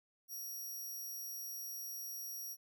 5% pulse tone, 5680 Hz, F8, 28 cents sharp, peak -37 dBFS, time 0.28-2.57 s, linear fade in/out 50 ms, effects none

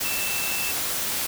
sine tone in noise, 2659 Hz, E7, 14 cents sharp, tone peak -30 dBFS, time 0.04-0.72 s, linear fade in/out 10 ms, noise white, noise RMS -27 dBFS, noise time 0-1.27 s, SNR -6 dB, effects none

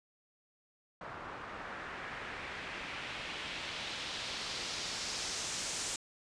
white noise with low-pass filter sweep, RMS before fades -41 dBFS, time 1.01-5.96 s, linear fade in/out 2 ms, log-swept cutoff 1200 to 7600 Hz, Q 1.5, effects resampled to 22050 Hz

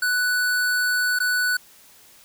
square tone with dropouts, 1485 Hz, F#6, 6 cents sharp, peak -20 dBFS, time 0.02-1.57 s, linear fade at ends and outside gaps 5 ms, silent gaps 1.189-1.201 s, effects white hiss -51 dBFS RMS until 2.24 s

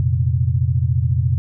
sine chord, F suspended fourth, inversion none, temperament equal, 87.31 / 116.54 / 130.81 Hz, F2 / Bb2 / C3, 0 / 0 / 0 cents, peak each -19 dBFS, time 0-1.38 s, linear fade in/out 0 ms, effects none

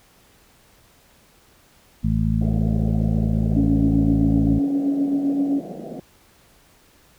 harmonic tone, 54.5 Hz, A1, 16 cents flat, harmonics 1 / 2 / 3 / 4, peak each -23 / -23 / -23 / -23 dBFS, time 2.03-4.6 s, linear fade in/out 20 ms
pink band-pass noise, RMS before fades -34 dBFS, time 2.41-6 s, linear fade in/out 5 ms, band 150 to 740 Hz, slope 96 dB/octave
sine tone with tremolo, 280 Hz, C#4, 18 cents sharp, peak -16 dBFS, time 3.56-5.6 s, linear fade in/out 10 ms, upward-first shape sine, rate 7.7 Hz, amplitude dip 45%
effects pink hiss -55 dBFS RMS until 7.18 s

